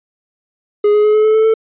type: tone with pitch steps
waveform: triangle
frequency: 415.3 / 419.9 / 424.5 / 429.2 / 433.9 / 438.7 / 443.6 Hz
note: G#4 / G#4 / G#4 / A4 / A4 / A4 / A4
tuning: 0 / +19 / +38 / -43 / -24 / -5 / +14 cents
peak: -6 dBFS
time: 0.84-1.54 s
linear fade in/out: 5 ms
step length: 100 ms
effects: resampled to 8000 Hz